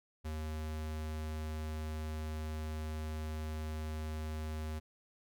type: tone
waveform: square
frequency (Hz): 77.78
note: D#2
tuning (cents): 0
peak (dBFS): -38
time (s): 0.24-4.8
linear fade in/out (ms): 20
effects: none